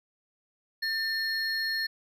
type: tone pair together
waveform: triangle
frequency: 1793 / 4294 Hz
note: A6 / C8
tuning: +32 / +44 cents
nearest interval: octave + minor third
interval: 1512 cents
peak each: -28 / -30 dBFS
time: 0.82-1.87 s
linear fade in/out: 10 ms
effects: none